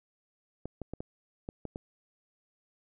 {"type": "clicks", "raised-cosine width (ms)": 2, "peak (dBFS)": -24, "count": 7, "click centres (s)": [0.656, 0.817, 0.936, 1.005, 1.489, 1.653, 1.759], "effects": []}